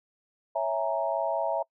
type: chord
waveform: sine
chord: A# half-diminished seventh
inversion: first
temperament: equal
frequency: 554.4 / 659.3 / 830.6 / 932.3 Hz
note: C#5 / E5 / G#5 / A#5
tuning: 0 / 0 / 0 / 0 cents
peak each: -32 / -28 / -34 / -32 dBFS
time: 0.55-1.63 s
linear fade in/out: 10 ms
effects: noise-tail reverb RT60 0.1 s tail -26 dB re dry